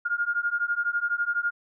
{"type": "beating tone pair", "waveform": "sine", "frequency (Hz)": [1411, 1423], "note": ["F6", "F6"], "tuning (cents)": [17, 32], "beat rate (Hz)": 12, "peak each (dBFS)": -27, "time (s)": [0.05, 1.51], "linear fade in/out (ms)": 10, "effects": []}